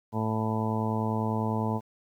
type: harmonic tone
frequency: 110 Hz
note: A2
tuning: in tune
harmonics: 1 / 2 / 3 / 4 / 5 / 6 / 7 / 8 / 9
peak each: -30 / -30 / -39 / -36 / -41 / -39 / -41 / -35 / -37 dBFS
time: 0.12-1.81 s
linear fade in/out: 50 ms
effects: 10-bit